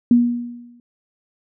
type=tone with exponential decay; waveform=sine; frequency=240 Hz; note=B3; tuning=49 cents flat; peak=-7 dBFS; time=0.11-0.8 s; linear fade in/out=2 ms; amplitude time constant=150 ms; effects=none